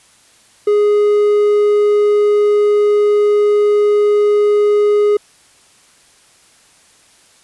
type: tone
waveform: triangle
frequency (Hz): 415.3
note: G#4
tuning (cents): 0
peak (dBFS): -7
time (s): 0.67-5.17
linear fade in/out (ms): 5
effects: white hiss -49 dBFS RMS until 7.43 s + resampled to 24000 Hz